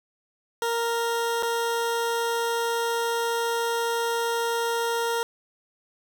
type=tone with dropouts; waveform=20% pulse; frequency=465.4 Hz; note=A#4; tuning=3 cents flat; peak=-19 dBFS; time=0.62-5.23 s; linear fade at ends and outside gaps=1 ms; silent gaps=1.426-1.431 s; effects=none